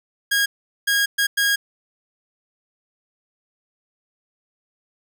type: tone bursts at uneven times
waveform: sawtooth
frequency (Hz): 1636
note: G#6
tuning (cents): -26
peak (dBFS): -13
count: 4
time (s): 0.31-0.46 / 0.87-1.06 / 1.18-1.27 / 1.37-1.56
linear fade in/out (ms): 10
effects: none